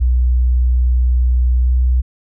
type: tone with pitch glide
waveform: sine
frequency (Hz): 61.74 to 62.53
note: B1 to B1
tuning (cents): 0 to +22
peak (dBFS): -10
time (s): 0-2.02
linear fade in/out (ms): 20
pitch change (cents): +22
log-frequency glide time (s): 1.62-1.71
effects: none